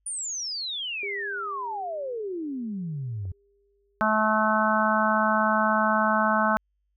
sine exponential sweep, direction down, 9550 to 87.31 Hz, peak -29 dBFS, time 0.06-3.32 s, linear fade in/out 5 ms
sine tone with exponential decay, 402 Hz, G4, 44 cents sharp, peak -33 dBFS, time 1.03-4.39 s, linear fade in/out 2 ms, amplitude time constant 730 ms
click, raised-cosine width 2 ms, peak -36 dBFS, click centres 3.254 s
harmonic tone, 216.4 Hz, A3, 29 cents flat, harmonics 1 / 3 / 4 / 5 / 6 / 7, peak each -27 / -27 / -27 / -27 / -27 / -27 dBFS, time 4.01-6.57 s, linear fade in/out 0 ms
effects added 50 Hz sine -70 dBFS peak until 6.96 s

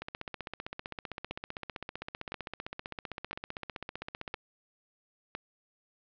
two click trains, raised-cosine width 0.3 ms, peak -20 / -21 dBFS, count 5 / 68, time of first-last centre 1.31-5.35 / 0.02-4.343 s, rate 0.99 / 15.5 Hz, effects low-pass 4000 Hz 12 dB/octave

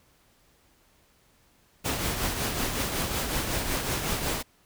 pink noise with tremolo, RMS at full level -27 dBFS, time 1.84-4.43 s, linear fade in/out 20 ms, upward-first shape triangle, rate 5.4 Hz, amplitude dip 50%, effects pink hiss -63 dBFS RMS until 4.65 s

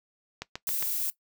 click train, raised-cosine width 0.2 ms, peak -17 dBFS, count 4, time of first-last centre 0.42-0.826 s, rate 7.39 Hz
violet noise, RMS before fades -30 dBFS, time 0.67-1.1 s, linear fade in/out 0 ms
effects noise-tail reverb RT60 0.1 s tail -18 dB re dry

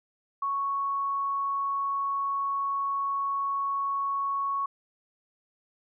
sine tone, 1108.7 Hz, C#6, in tune, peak -26 dBFS, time 0.42-4.66 s, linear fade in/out 5 ms, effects none

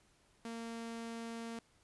sawtooth tone, 230 Hz, A#3, 23 cents flat, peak -38 dBFS, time 0.45-1.59 s, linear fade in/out 2 ms, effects pink hiss -70 dBFS RMS until 1.83 s + resampled to 24000 Hz

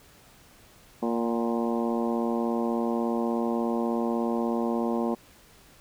harmonic tone with a mistuned harmonic, 116.54 Hz, A#2, in tune, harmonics 2 / 3 / 4 / 5 / 6 / 7 / 8 / 9, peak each -27 / -31 / -33 / -35 / -37 / -38 / -39 / -40 dBFS, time 1.02-5.15 s, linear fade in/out 10 ms, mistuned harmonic 6, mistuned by +53 cents, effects pink hiss -55 dBFS RMS until 5.8 s

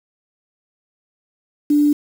sine tone with quantisation, 293.9 Hz, D4, 1 cent sharp, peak -11 dBFS, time 1.7-1.93 s, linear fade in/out 5 ms, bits 6, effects none

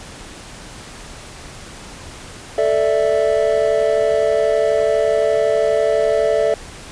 triangle chord, A suspended fourth, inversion none, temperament equal, 440 / 587.3 / 659.3 Hz, A4 / D5 / E5, 0 / 0 / 0 cents, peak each -16 dBFS, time 2.58-6.54 s, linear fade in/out 2 ms, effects pink hiss -36 dBFS RMS until 6.91 s + resampled to 22050 Hz

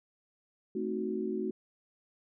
sine chord, A diminished seventh, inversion none, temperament equal, 220 / 261.6 / 311.1 / 370 Hz, A3 / C4 / Eb4 / Gb4, 0 / 0 / 0 / 0 cents, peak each -36 / -40 / -39 / -34 dBFS, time 0.75-1.51 s, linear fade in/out 5 ms, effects none

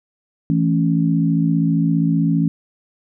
sine chord, A major, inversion second, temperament equal, 164.81 / 220 / 277.2 Hz, E3 / A3 / C#4, 0 / 0 / 0 cents, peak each -16 / -22 / -19 dBFS, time 0.5-2.48 s, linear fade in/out 0 ms, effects none

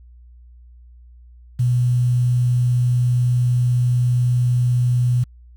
sine tone with quantisation, 123 Hz, B2, 7 cents flat, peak -14 dBFS, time 1.59-5.24 s, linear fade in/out 10 ms, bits 7, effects added 60 Hz sine -42 dBFS peak until 5.56 s

